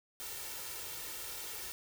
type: noise with comb filter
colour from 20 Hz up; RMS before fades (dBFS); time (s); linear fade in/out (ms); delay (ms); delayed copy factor
white; -43; 0.2-1.72; 0; 2.2; +0.6
effects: none